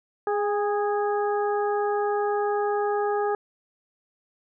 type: harmonic tone with a mistuned harmonic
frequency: 414 Hz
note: G#4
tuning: 5 cents flat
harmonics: 1 / 2 / 3 / 4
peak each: -24 / -27 / -33 / -37 dBFS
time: 0.27-3.35 s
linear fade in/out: 2 ms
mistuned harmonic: 2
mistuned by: -24 cents
effects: none